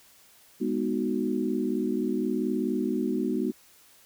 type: chord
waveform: sine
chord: G# minor seventh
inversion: none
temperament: equal with one note detuned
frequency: 206.2 / 246.9 / 311.1 / 370 Hz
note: G#3 / B3 / D#4 / F#4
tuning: -12 / 0 / 0 / 0 cents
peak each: -31 / -29 / -31 / -31 dBFS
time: 0.6-3.52 s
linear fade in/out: 20 ms
effects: white hiss -57 dBFS RMS until 4.05 s